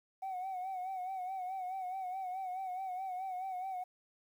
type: tone with vibrato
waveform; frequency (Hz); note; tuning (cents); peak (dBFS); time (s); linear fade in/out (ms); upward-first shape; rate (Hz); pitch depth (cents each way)
sine; 748; F#5; +19; -35; 0.22-3.84; 10; sine; 4.7; 60
effects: tanh soft clip ceiling -35 dBFS + 11-bit